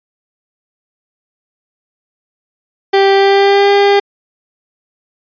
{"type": "tone with pitch glide", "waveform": "30% pulse", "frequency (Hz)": [392, 402.1], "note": ["G4", "G4"], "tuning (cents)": [0, 44], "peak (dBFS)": -4, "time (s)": [2.93, 4], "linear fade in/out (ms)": 10, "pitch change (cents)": 44, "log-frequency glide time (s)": [3.14, 3.71], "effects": ["resampled to 11025 Hz"]}